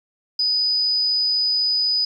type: tone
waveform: sine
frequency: 4978 Hz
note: D#8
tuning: in tune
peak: -17 dBFS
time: 0.39-2.05 s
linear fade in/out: 5 ms
effects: 9-bit